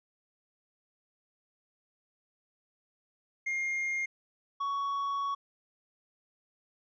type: tone pair in turn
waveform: triangle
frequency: 2125 / 1118.2 Hz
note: C7 / C#6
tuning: +26 / +15 cents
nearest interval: major seventh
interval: 1111 cents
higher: first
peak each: -28 dBFS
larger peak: neither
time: 3.46-4.06 / 4.6-5.35 s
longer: second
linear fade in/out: 10 ms
effects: resampled to 16000 Hz